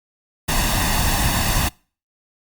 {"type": "noise with comb filter", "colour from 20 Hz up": "pink", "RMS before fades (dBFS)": -19, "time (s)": [0.48, 1.69], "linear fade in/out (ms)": 10, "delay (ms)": 1.1, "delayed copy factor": 0.65, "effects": ["noise-tail reverb RT60 0.4 s tail -26 dB re dry", "Opus 48 kbps"]}